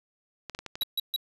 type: clicks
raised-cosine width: 0.2 ms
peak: -20 dBFS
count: 6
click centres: 0.497 / 0.549 / 0.59 / 0.663 / 0.755 / 0.821 s
type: tone bursts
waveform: square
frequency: 3879 Hz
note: B7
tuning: 32 cents flat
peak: -26 dBFS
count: 3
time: 0.81-1.162 s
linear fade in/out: 2 ms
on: 24 ms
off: 140 ms
effects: resampled to 32000 Hz